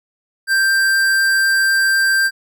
sine tone with hard clipping, 1576 Hz, G6, 9 cents sharp, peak -14 dBFS, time 0.47-2.31 s, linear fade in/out 50 ms, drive 15 dB, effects none

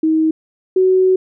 sine tone pair in turn, 316.8 / 373.7 Hz, D#4 / F#4, +31 / +17 cents, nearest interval minor third, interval 286 cents, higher second, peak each -11 / -9 dBFS, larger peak second, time 0.03-0.31 / 0.76-1.16 s, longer second, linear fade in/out 5 ms, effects none

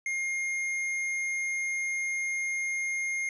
triangle tone with hard clipping, 2130 Hz, C7, 30 cents sharp, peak -30 dBFS, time 0.06-3.29 s, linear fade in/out 2 ms, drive 11 dB, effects resampled to 32000 Hz

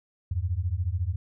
sine beating tone pair, 82.3 / 96.3 Hz, E2 / G2, -2 / -30 cents, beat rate 14 Hz, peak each -28 dBFS, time 0.31-1.16 s, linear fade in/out 5 ms, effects none

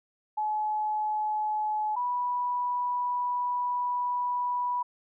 sine tone pair in turn, 853 / 981.5 Hz, G#5 / B5, +46 / -11 cents, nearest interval major second, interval 243 cents, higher second, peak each -26 dBFS, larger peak neither, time 0.37-1.96 / 1.96-4.83 s, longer second, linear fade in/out 10 ms, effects none

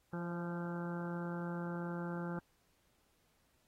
harmonic tone with a mistuned harmonic, 172.4 Hz, F3, 22 cents flat, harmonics 1 / 2 / 3 / 4 / 5 / 6 / 7 / 8 / 9, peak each -39 / -45 / -48 / -56 / -50 / -57 / -55 / -51 / -53 dBFS, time 0.13-2.39 s, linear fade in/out 2 ms, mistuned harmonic 3, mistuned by +20 cents, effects pink hiss -75 dBFS RMS until 3.67 s + AAC 48 kbps

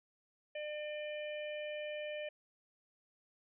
harmonic tone, 600 Hz, D5, 37 cents sharp, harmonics 1 / 3 / 4 / 5, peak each -40 / -51 / -48 / -52 dBFS, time 0.55-2.29 s, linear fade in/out 5 ms, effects none

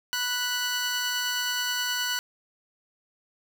15% pulse tone pair together, 983.5 / 1480 Hz, B5 / F#6, -7 / 0 cents, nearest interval perfect fifth, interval 707 cents, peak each -28 / -20 dBFS, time 0.13-2.19 s, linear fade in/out 0 ms, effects none

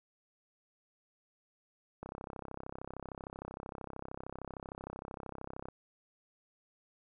click train, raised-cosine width 1 ms, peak -28 dBFS, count 122, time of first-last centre 2.03-5.686 s, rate 33.1 Hz, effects none

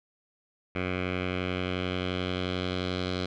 10% pulse tone with low-pass filter sweep, 91.4 Hz, F#2, 21 cents flat, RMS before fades -31 dBFS, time 0.75-3.26 s, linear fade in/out 5 ms, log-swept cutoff 2400 to 4000 Hz, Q 3, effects none

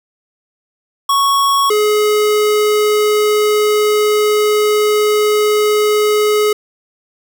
square tone pair in turn, 1108.7 / 422.1 Hz, C#6 / G#4, 0 / +28 cents, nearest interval octave + perfect fourth, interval 1672 cents, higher first, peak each -11 dBFS, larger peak neither, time 1.09-1.7 / 1.7-6.53 s, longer second, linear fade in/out 5 ms, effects none

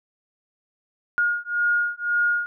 sine beating tone pair, 1428 / 1429.9 Hz, F6 / F6, +38 / +40 cents, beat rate 1.9 Hz, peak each -23 dBFS, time 1.18-2.46 s, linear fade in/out 0 ms, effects none

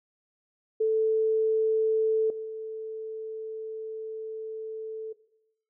sine tone with level steps, 440 Hz, A4, in tune, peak -21 / -33 dBFS, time 0.8-5.13 s, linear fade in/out 10 ms, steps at 2.3 s, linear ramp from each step 2 ms, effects noise-tail reverb RT60 0.8 s tail -17 dB re dry

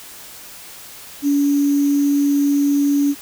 sine tone with sample-and-hold, 284.7 Hz, C#4, 46 cents sharp, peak -13 dBFS, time 1.22-3.15 s, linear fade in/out 50 ms, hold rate 6300 Hz, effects white hiss -38 dBFS RMS until 3.21 s

